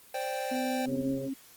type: chord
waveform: square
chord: C suspended second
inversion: none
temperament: equal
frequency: 523.3 / 587.3 / 784 Hz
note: C5 / D5 / G5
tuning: 0 / 0 / 0 cents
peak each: -36 / -39 / -35 dBFS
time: 0.14-0.86 s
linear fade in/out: 5 ms
type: tone with pitch glide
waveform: sine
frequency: 254.4 to 268.4 Hz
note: C4 to C4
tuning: -48 to +44 cents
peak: -31 dBFS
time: 0.51-1.34 s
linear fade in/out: 10 ms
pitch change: +92 cents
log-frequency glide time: 1-1.1 s
type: harmonic tone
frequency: 135.8 Hz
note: C#3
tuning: 35 cents flat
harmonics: 1 / 2 / 3 / 4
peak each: -40 / -34 / -40 / -36 dBFS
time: 0.85-1.3 s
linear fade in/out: 50 ms
effects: white hiss -55 dBFS RMS until 1.56 s + Opus 24 kbps